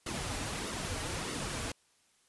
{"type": "noise with flanger", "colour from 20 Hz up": "pink", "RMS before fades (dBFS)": -37, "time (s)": [0.06, 1.72], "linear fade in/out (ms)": 5, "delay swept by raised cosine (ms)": [1.2, 5.7], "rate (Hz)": 1.6, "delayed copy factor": -0.6, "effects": ["white hiss -69 dBFS RMS until 2.28 s", "resampled to 24000 Hz"]}